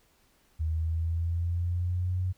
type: linear sweep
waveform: sine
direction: up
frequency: 78.8 to 92.5 Hz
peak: -26 dBFS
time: 0.59-2.33 s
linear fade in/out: 20 ms
effects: pink hiss -66 dBFS RMS until 2.37 s